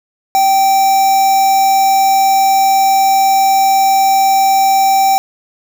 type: tone with quantisation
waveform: triangle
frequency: 778 Hz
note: G5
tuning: 13 cents flat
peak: -6 dBFS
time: 0.35-5.18 s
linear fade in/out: 0 ms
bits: 3
effects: none